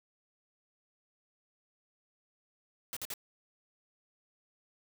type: noise bursts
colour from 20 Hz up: white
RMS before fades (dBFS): -39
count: 3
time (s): 2.93-3.138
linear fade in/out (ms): 0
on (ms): 36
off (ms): 50
effects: none